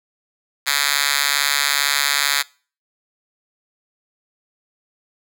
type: tone with high-pass filter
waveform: 5% pulse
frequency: 142.3 Hz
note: C#3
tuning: 46 cents sharp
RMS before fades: -19 dBFS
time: 0.66-2.43 s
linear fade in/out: 20 ms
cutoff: 2400 Hz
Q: 1.2
effects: noise-tail reverb RT60 0.4 s tail -24 dB re dry